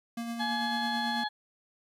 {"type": "tone with tremolo", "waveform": "square", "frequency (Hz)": 233.1, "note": "A#3", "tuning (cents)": 0, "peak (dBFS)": -33, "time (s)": [0.17, 1.24], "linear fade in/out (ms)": 5, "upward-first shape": "sine", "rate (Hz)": 9.1, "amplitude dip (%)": 35}
{"type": "harmonic tone", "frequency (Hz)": 845, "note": "G#5", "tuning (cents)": 30, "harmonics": [1, 2, 4, 5], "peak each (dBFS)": [-32, -35, -38, -39], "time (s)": [0.39, 1.29], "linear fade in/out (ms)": 20}
{"effects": ["resampled to 32000 Hz", "11-bit"]}